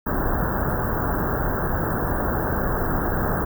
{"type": "band-stop noise", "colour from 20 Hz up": "pink", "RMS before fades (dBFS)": -23, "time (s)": [0.06, 3.45], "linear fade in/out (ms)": 10, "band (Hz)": [1700, 15000], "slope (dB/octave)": 96, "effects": []}